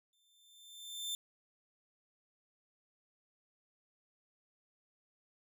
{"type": "tone with exponential growth", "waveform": "sawtooth", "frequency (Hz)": 3559, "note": "A7", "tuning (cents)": 19, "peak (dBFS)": -32, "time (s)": [0.13, 1.15], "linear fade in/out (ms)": 1, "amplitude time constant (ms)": 220, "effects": []}